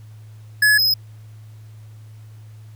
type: tone pair in turn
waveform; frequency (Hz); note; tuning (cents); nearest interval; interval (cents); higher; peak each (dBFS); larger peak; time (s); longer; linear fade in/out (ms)
square; 1700 / 5094; G#6 / D#8; +40 / +40; octave + perfect fifth; 1900; second; -12 / -15; first; 0.62-0.78 / 0.78-0.94; neither; 5
effects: added 108 Hz sine -38 dBFS peak until 2.75 s + pink hiss -57 dBFS RMS until 2.75 s